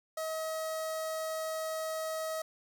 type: tone with notch filter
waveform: sawtooth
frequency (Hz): 637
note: D#5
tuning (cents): +41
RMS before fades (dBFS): -36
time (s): 0.17-2.42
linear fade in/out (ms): 5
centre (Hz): 2700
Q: 1.2
effects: none